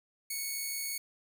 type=tone; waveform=5% pulse; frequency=2217 Hz; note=C#7; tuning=in tune; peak=-24 dBFS; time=0.3-0.98 s; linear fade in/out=5 ms; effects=none